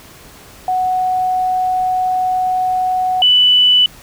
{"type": "tone pair in turn", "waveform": "sine", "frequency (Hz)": [740, 2980], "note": ["F#5", "F#7"], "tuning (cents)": [0, 12], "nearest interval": "2 octaves", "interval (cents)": 2412, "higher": "second", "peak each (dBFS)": [-13, -7], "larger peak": "second", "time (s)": [[0.68, 3.22], [3.22, 3.86]], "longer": "first", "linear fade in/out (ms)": 2, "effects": ["pink hiss -40 dBFS RMS until 4.02 s"]}